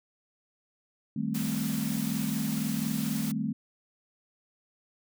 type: chord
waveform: sine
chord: A half-diminished seventh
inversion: second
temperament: equal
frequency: 155.56 / 196 / 220 / 261.6 Hz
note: Eb3 / G3 / A3 / C4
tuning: 0 / 0 / 0 / 0 cents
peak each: -35 / -34 / -31 / -35 dBFS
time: 1.16-3.53 s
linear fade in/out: 5 ms
type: noise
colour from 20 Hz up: white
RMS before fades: -39 dBFS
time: 1.34-3.32 s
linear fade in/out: 10 ms
effects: none